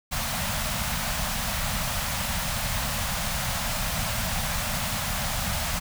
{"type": "band-stop noise", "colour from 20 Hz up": "pink", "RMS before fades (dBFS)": -28, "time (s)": [0.11, 5.8], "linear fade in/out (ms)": 20, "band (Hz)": [230, 570], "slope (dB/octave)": 48, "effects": []}